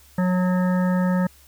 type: harmonic tone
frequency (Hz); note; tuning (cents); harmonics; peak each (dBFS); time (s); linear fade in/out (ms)
182.2; F#3; -26; 1 / 3 / 5 / 7 / 9 / 10; -18 / -28 / -32 / -35 / -37 / -38; 0.18-1.27; 5
effects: added 69 Hz sine -53 dBFS peak until 1.47 s + white hiss -53 dBFS RMS until 1.47 s